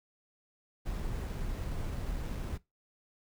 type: noise with sample-and-hold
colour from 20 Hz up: brown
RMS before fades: -36 dBFS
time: 0.85-2.58 s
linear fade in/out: 20 ms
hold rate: 8820 Hz
effects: noise-tail reverb RT60 0.2 s tail -20 dB re dry